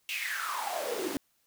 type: noise with high-pass filter sweep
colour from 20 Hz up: pink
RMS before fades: -34 dBFS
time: 0.09-1.17 s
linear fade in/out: 0 ms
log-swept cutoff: 2800 to 280 Hz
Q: 7.9
effects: white hiss -72 dBFS RMS until 1.46 s